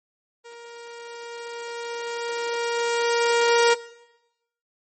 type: tone with level ramp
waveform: sawtooth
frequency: 470 Hz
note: A#4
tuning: 14 cents sharp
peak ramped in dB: -37 to -10 dBFS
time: 0.44-3.75 s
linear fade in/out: 20 ms
effects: noise-tail reverb RT60 0.9 s tail -18 dB re dry + MP3 32 kbps